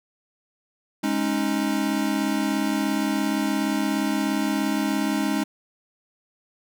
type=chord; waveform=square; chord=Ab suspended fourth; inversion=none; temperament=equal with one note detuned; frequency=207.7 / 274 / 311.1 Hz; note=Ab3 / Db4 / Eb4; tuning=0 / -20 / 0 cents; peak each=-27 dBFS; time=1.03-5.44 s; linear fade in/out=10 ms; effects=none